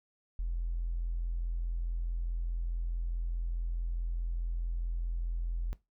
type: tone with tanh clipping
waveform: triangle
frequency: 42.36 Hz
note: E1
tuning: 48 cents sharp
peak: -30 dBFS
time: 0.39-5.73 s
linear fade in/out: 0 ms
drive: 2 dB
effects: noise-tail reverb RT60 0.2 s tail -18 dB re dry